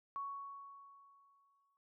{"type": "tone with exponential decay", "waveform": "sine", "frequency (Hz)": 1114, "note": "C#6", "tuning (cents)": 8, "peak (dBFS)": -38, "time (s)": [0.16, 1.77], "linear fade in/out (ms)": 0, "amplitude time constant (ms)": 350, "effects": []}